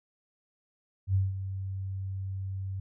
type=tone with ADSR envelope; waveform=sine; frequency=96 Hz; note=G2; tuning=36 cents flat; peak=-21 dBFS; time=1.07-2.8 s; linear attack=75 ms; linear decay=180 ms; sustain=-11 dB; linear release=5 ms; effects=none